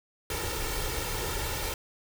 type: noise with comb filter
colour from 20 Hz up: pink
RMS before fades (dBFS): -32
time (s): 0.3-1.74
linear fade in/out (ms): 2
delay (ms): 2.2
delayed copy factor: +0.65
effects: none